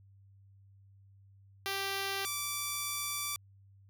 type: tone pair in turn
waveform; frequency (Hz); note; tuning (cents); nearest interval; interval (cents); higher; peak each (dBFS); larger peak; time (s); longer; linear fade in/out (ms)
5% pulse; 392 / 1163.9; G4 / D6; 0 / -16; octave + perfect fifth; 1884; second; -22; neither; 1.66-2.25 / 2.25-3.36; second; 0
effects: added 98 Hz sine -57 dBFS peak until 3.89 s